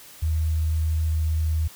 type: tone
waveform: sine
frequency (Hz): 79.1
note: D#2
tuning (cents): +29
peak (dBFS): -20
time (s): 0.22-1.68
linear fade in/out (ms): 10
effects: white hiss -46 dBFS RMS until 1.75 s